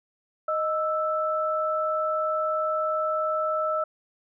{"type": "tone pair together", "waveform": "sine", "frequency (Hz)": [622.2, 1318.5], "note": ["D#5", "E6"], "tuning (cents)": [0, 0], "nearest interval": "octave + minor second", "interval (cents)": 1300, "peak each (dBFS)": -26, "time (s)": [0.48, 3.84], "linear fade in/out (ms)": 5, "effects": []}